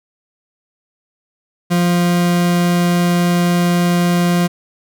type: tone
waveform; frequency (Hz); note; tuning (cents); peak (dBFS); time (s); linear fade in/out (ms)
40% pulse; 174.9; F3; +3; -11; 1.7-4.48; 20
effects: none